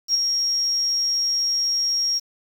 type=tone with ADSR envelope; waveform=sine; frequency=5588 Hz; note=F8; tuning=in tune; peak=-14 dBFS; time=0.08-2.2 s; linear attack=64 ms; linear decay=14 ms; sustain=-5 dB; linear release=27 ms; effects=7-bit